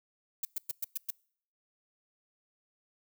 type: noise bursts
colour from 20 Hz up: violet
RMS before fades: -33 dBFS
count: 6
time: 0.43-1.106 s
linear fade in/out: 5 ms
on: 21 ms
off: 110 ms
effects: noise-tail reverb RT60 0.6 s tail -26 dB re dry